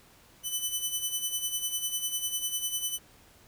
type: tone with tremolo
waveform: 10% pulse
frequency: 3000 Hz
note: F#7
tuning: 23 cents sharp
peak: -19 dBFS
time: 0.43-2.99 s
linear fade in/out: 50 ms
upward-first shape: sine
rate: 10 Hz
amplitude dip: 65%
effects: pink hiss -58 dBFS RMS until 3.47 s